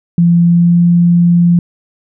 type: tone with pitch glide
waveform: sine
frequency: 171.3 to 172.89 Hz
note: F3 to F3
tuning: -33 to -17 cents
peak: -5 dBFS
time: 0.18-1.59 s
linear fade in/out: 2 ms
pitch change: +16 cents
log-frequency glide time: 0.42-0.81 s
effects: none